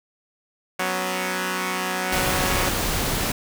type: chord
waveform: 5% pulse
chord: F# suspended fourth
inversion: none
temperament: equal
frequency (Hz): 185 / 246.9 / 277.2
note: F#3 / B3 / C#4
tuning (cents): 0 / 0 / 0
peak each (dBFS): -14 / -19 / -20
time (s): 0.79-2.69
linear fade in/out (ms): 5
type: noise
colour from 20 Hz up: pink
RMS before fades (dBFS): -24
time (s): 2.12-3.32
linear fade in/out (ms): 5
effects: none